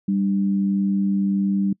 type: tone pair together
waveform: sine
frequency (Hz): 196.68 / 298.2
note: G3 / D4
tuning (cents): +6 / +27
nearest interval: perfect fifth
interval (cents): 721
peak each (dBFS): -18 / -28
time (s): 0.08-1.73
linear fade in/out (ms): 5
effects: noise-tail reverb RT60 0.1 s tail -26 dB re dry